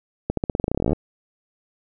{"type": "accelerating click train", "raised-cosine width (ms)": 2, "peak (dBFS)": -8, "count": 20, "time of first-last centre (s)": [0.3, 0.931], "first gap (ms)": 73, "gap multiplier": 0.9, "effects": []}